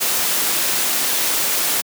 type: noise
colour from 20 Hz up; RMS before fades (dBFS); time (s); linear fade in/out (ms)
white; -19; 0-1.82; 20
effects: high-pass 200 Hz 12 dB/octave